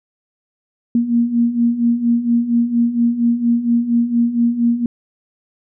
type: beating tone pair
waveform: sine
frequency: 233.1 / 237.4 Hz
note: A#3 / A#3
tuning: 0 / +32 cents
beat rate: 4.3 Hz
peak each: -19 / -14 dBFS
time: 0.95-4.86 s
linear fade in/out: 2 ms
effects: none